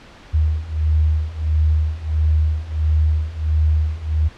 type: beating tone pair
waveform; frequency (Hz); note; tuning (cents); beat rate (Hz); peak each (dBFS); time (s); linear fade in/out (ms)
sine; 76.6 / 78.1; D#2 / D#2; -27 / +7; 1.5; -19 / -17; 0.33-4.29; 20
effects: pink hiss -43 dBFS RMS until 4.37 s + low-pass 4000 Hz 12 dB/octave